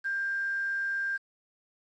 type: tone with quantisation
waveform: sine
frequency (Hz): 1592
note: G6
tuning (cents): +26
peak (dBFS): -28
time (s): 0.04-1.18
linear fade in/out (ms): 20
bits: 8
effects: low-pass 5000 Hz 12 dB/octave